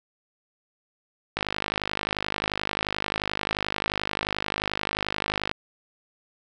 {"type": "click train", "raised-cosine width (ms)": 0.3, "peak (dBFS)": -9, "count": 214, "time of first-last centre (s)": [1.37, 5.514], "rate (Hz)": 51.4, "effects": []}